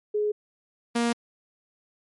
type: tone pair in turn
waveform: sine / sawtooth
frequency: 419.7 / 235.5 Hz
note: G#4 / A#3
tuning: +18 / +18 cents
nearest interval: minor seventh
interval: 1000 cents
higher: first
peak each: -22 / -18 dBFS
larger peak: second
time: 0.14-0.32 / 0.95-1.13 s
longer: neither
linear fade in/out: 10 ms
effects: MP3 48 kbps